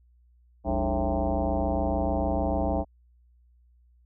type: tone with frequency modulation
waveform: sine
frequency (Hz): 294.1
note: D4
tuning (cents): +3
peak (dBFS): -23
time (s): 0.64-2.85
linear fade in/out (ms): 50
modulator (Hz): 123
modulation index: 4.2
effects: added 60 Hz sine -57 dBFS peak until 4.05 s